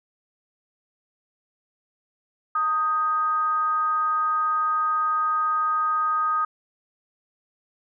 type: tone with frequency modulation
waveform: sine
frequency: 1247 Hz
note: D#6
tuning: 3 cents sharp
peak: -20 dBFS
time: 2.55-6.45 s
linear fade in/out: 5 ms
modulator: 338 Hz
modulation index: 0.33
effects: none